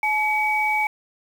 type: tone pair together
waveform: sine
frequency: 855 / 2269 Hz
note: A5 / C#7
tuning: -50 / +40 cents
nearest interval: octave + perfect fourth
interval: 1690 cents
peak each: -22 / -21 dBFS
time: 0.03-0.87 s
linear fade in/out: 2 ms
effects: 7-bit